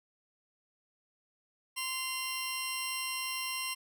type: tone pair together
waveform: 15% pulse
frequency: 1039 / 2771 Hz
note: C6 / F7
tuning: -12 / -14 cents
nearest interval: octave + perfect fourth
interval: 1698 cents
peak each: -31 / -29 dBFS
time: 1.76-3.75 s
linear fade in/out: 20 ms
effects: none